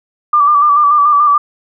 sine tone with vibrato, 1174.7 Hz, D6, in tune, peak -6 dBFS, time 0.33-1.38 s, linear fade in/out 5 ms, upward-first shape square, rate 6.9 Hz, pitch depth 36 cents each way, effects none

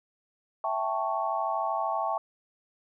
sine chord, A dominant seventh, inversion second, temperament equal with one note detuned, 659.3 / 787.2 / 880 / 1108.7 Hz, E5 / G5 / A5 / C#6, 0 / +7 / 0 / 0 cents, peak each -32 dBFS, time 0.64-2.18 s, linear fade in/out 2 ms, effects none

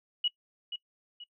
sine tone with echo, 2917 Hz, F#7, 25 cents flat, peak -25 dBFS, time 0.24-0.28 s, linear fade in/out 5 ms, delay 480 ms, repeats 2, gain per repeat -9 dB, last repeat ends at 1.24 s, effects noise-tail reverb RT60 0.1 s tail -22 dB re dry

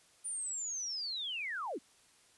sine linear sweep, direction down, 9397 to 199.3 Hz, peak -36 dBFS, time 0.24-1.79 s, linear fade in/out 20 ms, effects white hiss -65 dBFS RMS until 2.37 s + resampled to 24000 Hz

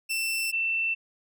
sawtooth / sine tone pair in turn, 2679 / 2679 Hz, E7 / E7, +27 / +27 cents, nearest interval unison, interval 0 cents, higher neither, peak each -23 / -24 dBFS, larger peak first, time 0.09-0.52 / 0.52-0.95 s, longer neither, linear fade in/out 20 ms, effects none

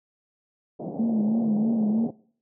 pink band-pass noise, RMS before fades -35 dBFS, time 0.79-2.11 s, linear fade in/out 10 ms, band 140 to 740 Hz, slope 48 dB/octave
sine tone with vibrato, 220 Hz, A3, in tune, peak -20 dBFS, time 0.99-2.07 s, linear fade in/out 5 ms, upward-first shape sine, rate 3.1 Hz, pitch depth 79 cents each way
effects noise-tail reverb RT60 0.5 s tail -20 dB re dry

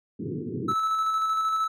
white band-pass noise, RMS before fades -32 dBFS, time 0.19-0.74 s, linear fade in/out 10 ms, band 100 to 430 Hz, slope 96 dB/octave
triangle tone with tremolo, 1307 Hz, E6, 15 cents flat, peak -20 dBFS, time 0.68-1.68 s, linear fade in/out 10 ms, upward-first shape square, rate 13 Hz, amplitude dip 25%
effects none

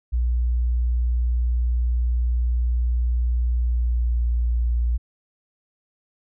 sine tone with pitch glide, 60 to 59.04 Hz, B1 to A#1, -49 to +23 cents, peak -18 dBFS, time 0.12-4.98 s, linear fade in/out 20 ms, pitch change -28 cents, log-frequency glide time 3.58-4.26 s, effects none

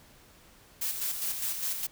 blue noise with tremolo, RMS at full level -31 dBFS, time 0.81-1.87 s, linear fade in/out 10 ms, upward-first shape square, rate 4.9 Hz, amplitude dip 45%, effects pink hiss -57 dBFS RMS until 1.91 s

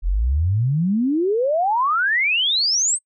sine exponential sweep, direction up, 39.8 to 8580 Hz, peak -16 dBFS, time 0.02-2.99 s, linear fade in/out 50 ms, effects noise-tail reverb RT60 0.1 s tail -25 dB re dry

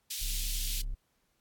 pink high-pass noise, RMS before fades -37 dBFS, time 0.1-0.82 s, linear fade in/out 10 ms, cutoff 3000 Hz, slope 24 dB/octave
triangle tone, 34.03 Hz, C#1, 31 cents flat, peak -30 dBFS, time 0.21-0.95 s, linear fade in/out 10 ms
effects pink hiss -75 dBFS RMS until 1.4 s + AAC 64 kbps

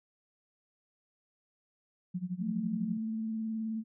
sine tone with tremolo, 180.8 Hz, F#3, 40 cents flat, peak -30 dBFS, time 2.14-2.98 s, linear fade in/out 10 ms, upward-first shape sine, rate 12 Hz, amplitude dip 90%
sine tone with vibrato, 221.3 Hz, A3, 10 cents sharp, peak -32 dBFS, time 2.39-3.84 s, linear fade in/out 50 ms, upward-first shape sine, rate 19 Hz, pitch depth 25 cents each way
effects none

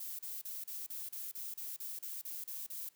violet noise bursts, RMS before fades -43 dBFS, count 13, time 0-2.89 s, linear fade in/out 5 ms, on 190 ms, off 35 ms, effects white hiss -70 dBFS RMS until 2.95 s + high-pass 80 Hz 12 dB/octave

